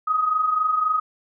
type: tone pair together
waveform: sine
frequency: 1236 / 1259.8 Hz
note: D#6 / D#6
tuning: -12 / +21 cents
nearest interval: unison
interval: 33 cents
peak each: -26 / -19 dBFS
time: 0.07-1 s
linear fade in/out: 10 ms
effects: none